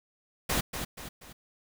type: noise with echo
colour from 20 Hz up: pink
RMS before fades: -28 dBFS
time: 0.49-0.61 s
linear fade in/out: 10 ms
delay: 240 ms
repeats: 3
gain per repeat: -7 dB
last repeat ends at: 1.33 s
effects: none